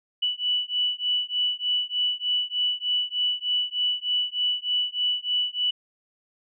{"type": "beating tone pair", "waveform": "sine", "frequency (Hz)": [2960, 2963.3], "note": ["F#7", "F#7"], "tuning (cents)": [0, 2], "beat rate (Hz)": 3.3, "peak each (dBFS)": -26, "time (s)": [0.22, 5.71], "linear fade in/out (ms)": 10, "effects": []}